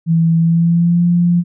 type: tone with pitch glide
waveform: sine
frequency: 164.81 to 173.81 Hz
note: E3 to F3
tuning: 0 to -8 cents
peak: -9 dBFS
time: 0.06-1.44 s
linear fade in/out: 50 ms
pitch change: +92 cents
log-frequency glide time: 0.38-1.04 s
effects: none